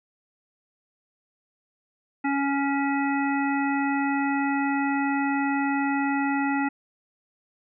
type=harmonic tone with a mistuned harmonic; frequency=278.7 Hz; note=C#4; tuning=9 cents sharp; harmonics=1 / 3 / 5 / 7 / 9; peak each=-24 / -28 / -33 / -32 / -37 dBFS; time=2.24-6.69 s; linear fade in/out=10 ms; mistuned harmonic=9; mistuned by=+25 cents; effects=none